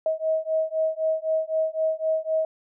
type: beating tone pair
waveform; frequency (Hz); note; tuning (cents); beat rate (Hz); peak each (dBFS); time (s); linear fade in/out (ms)
sine; 634 / 637.9; D#5 / D#5; +32 / +43; 3.9; -25; 0.06-2.45; 2
effects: none